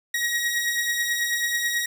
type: beating tone pair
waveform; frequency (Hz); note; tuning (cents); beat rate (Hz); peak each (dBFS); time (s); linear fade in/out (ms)
sawtooth; 1889 / 1898.2; A#6 / A#6; +22 / +31; 9.2; -27 / -20; 0.14-1.86; 5
effects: none